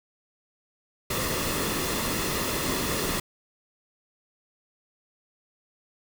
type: noise with comb filter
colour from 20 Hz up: pink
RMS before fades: -28 dBFS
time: 1.1-3.2 s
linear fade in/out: 5 ms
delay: 1.3 ms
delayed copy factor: -0.5
effects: none